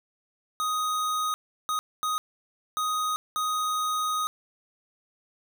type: tone bursts at uneven times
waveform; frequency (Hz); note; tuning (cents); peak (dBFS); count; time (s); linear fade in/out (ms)
square; 1249; D#6; +6; -26; 5; 0.6-1.34 / 1.69-1.79 / 2.03-2.18 / 2.77-3.16 / 3.36-4.27; 0
effects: none